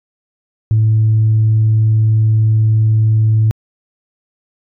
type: tone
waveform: sine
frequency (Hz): 109.6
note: A2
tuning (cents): -6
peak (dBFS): -7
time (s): 0.71-3.51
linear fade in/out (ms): 0
effects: tanh soft clip ceiling -5 dBFS